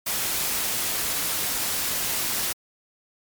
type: noise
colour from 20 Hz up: white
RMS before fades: -26 dBFS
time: 0.06-2.53 s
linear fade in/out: 10 ms
effects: MP3 96 kbps